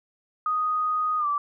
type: tone with pitch glide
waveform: sine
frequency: 1244.5 to 1161.2 Hz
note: D#6 to D6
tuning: 0 to -20 cents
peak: -22 dBFS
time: 0.46-1.38 s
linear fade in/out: 2 ms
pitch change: -120 cents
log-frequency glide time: 1.18-1.27 s
effects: none